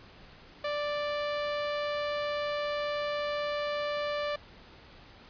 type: tone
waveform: sawtooth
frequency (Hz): 587.3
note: D5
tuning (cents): 0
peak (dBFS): -26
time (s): 0.64-4.36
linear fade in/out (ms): 5
effects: pink hiss -53 dBFS RMS until 5.29 s + resampled to 11025 Hz